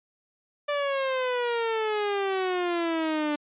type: exponential sweep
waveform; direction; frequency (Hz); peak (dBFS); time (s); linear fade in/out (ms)
sawtooth; down; 587.3 to 293.9; -21; 0.68-3.36; 10
effects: resampled to 8000 Hz